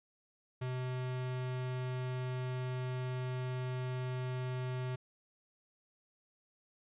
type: tone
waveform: square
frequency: 127.3 Hz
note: C3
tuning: 47 cents flat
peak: -36 dBFS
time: 0.61-4.96 s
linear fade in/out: 10 ms
effects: resampled to 8000 Hz